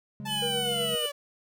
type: chord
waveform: triangle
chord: C# suspended fourth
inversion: none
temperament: just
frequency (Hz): 138.59 / 184.79 / 207.9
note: C#3 / F#3 / G#3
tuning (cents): 0 / -2 / +2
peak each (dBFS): -38 / -42 / -37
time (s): 0.2-0.95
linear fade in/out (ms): 0
type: linear sweep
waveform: sawtooth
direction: down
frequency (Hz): 880 to 568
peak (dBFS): -30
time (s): 0.25-1.12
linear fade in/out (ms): 10
type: tone with pitch glide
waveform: square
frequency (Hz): 3000 to 2962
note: F#7 to F#7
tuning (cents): +23 to +1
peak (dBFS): -29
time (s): 0.27-1.11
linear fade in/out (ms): 50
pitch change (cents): -22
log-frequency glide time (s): 0.61-0.87
type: tone with tremolo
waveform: triangle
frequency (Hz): 479.6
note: A#4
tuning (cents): +49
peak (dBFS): -27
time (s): 0.42-1.06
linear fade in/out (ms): 5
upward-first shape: sine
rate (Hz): 8.1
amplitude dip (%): 55
effects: none